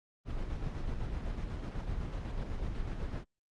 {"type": "noise with tremolo", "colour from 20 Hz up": "brown", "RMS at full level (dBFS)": -35, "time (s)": [0.25, 3.25], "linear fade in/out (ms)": 50, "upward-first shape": "square", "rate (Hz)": 8, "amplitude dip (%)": 30, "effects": ["low-pass 5000 Hz 12 dB/octave", "Opus 24 kbps"]}